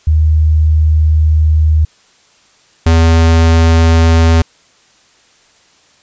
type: tone pair in turn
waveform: sine / square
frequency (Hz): 77.78 / 82.18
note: D#2 / E2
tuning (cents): 0 / -5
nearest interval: minor second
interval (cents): 95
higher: second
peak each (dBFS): -6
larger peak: neither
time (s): 0.07-1.85 / 2.86-4.42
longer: first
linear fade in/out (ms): 5
effects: white hiss -49 dBFS RMS until 6.02 s + resampled to 16000 Hz